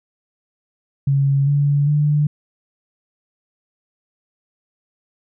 sine tone with pitch steps, 138.59 / 143.31 / 148.19 Hz, C#3 / D3 / D3, 0 / -42 / +16 cents, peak -13 dBFS, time 1.07-2.27 s, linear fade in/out 5 ms, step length 400 ms, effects none

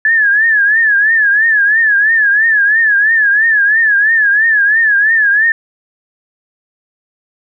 sine tone with vibrato, 1716 Hz, A6, 44 cents flat, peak -7 dBFS, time 0.05-5.52 s, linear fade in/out 2 ms, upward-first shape triangle, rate 3 Hz, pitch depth 140 cents each way, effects none

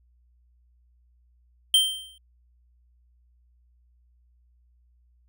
square tone with exponential decay, 3136 Hz, G7, in tune, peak -14 dBFS, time 1.74-2.18 s, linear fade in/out 2 ms, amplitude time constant 95 ms, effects added 60 Hz sine -59 dBFS peak until 5.28 s

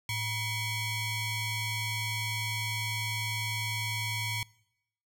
sawtooth ring-modulated tone, 1070 Hz, C6, 38 cents sharp, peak -24 dBFS, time 0.09-4.43 s, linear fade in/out 2 ms, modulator 1180 Hz, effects noise-tail reverb RT60 0.8 s tail -23 dB re dry

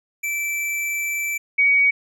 square / sine tone pair in turn, 2327 / 2254 Hz, D7 / C#7, -17 / +28 cents, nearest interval minor second, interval 55 cents, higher first, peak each -23 / -13 dBFS, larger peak second, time 0.23-1.38 / 1.58-1.91 s, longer first, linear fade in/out 10 ms, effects none

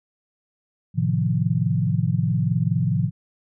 sine chord, F dominant seventh, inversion first, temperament equal, 110 / 130.81 / 155.56 / 174.61 Hz, A2 / C3 / Eb3 / F3, 0 / 0 / 0 / 0 cents, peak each -24 dBFS, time 0.94-3.11 s, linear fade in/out 50 ms, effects none

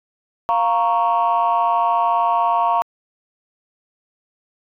sine chord, Bb minor, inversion second, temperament equal, 698.5 / 932.3 / 1108.7 Hz, F5 / Bb5 / Db6, 0 / 0 / 0 cents, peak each -18 / -17 / -19 dBFS, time 0.49-2.82 s, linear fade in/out 0 ms, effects tanh soft clip ceiling -9 dBFS

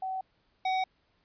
sine / square tone pair in turn, 757 / 752.6 Hz, F#5 / F#5, +39 / +29 cents, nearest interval unison, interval 10 cents, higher first, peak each -31 / -27 dBFS, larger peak second, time 0.02-0.21 / 0.65-0.84 s, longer neither, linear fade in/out 5 ms, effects pink hiss -71 dBFS RMS until 1.24 s + resampled to 11025 Hz

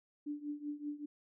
sine tone with tremolo, 293.7 Hz, D4, in tune, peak -35 dBFS, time 0.26-1.06 s, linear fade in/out 10 ms, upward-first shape triangle, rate 5.2 Hz, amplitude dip 90%, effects none

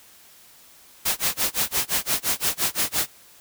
white noise with tremolo, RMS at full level -21 dBFS, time 1.05-3.08 s, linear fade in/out 10 ms, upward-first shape sine, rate 5.8 Hz, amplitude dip 100%, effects white hiss -51 dBFS RMS until 3.4 s

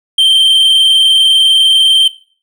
triangle tone with vibrato, 3136 Hz, G7, in tune, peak -3 dBFS, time 0.18-2.08 s, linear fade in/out 5 ms, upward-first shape square, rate 20 Hz, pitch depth 27 cents each way, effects noise-tail reverb RT60 0.4 s tail -17 dB re dry

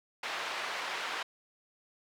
pink band-pass noise, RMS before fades -37 dBFS, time 0.23-1.23 s, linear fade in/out 5 ms, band 880 to 3300 Hz, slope 12 dB/octave, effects none

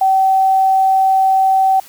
sine tone, 767 Hz, G5, 38 cents flat, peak -9 dBFS, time 0.01-1.8 s, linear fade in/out 5 ms, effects white hiss -41 dBFS RMS until 1.88 s

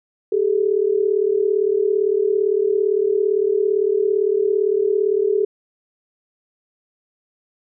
sine tone pair together, 392 / 429.7 Hz, G4 / A4, 0 / -41 cents, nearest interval major second, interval 159 cents, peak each -18 dBFS, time 0.32-5.45 s, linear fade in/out 5 ms, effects none

